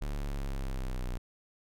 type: linear sweep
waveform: square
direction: down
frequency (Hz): 36.71 to 30.43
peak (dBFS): -33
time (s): 0.01-1.18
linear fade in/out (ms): 10
effects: none